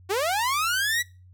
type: linear sweep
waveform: sawtooth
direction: up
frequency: 356.7 to 1975.5 Hz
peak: -19 dBFS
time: 0.09-1.03 s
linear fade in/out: 20 ms
effects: noise-tail reverb RT60 0.3 s tail -22 dB re dry + added 91 Hz sine -48 dBFS peak until 1.33 s